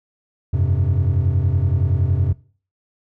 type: chord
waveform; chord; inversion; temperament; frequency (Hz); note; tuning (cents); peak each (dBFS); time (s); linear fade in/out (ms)
triangle; F suspended second; none; equal; 87.31 / 98 / 130.81; F2 / G2 / C3; 0 / 0 / 0; -16 / -17 / -18; 0.53-2.33; 10
effects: noise-tail reverb RT60 0.4 s tail -20 dB re dry + tanh soft clip ceiling -7 dBFS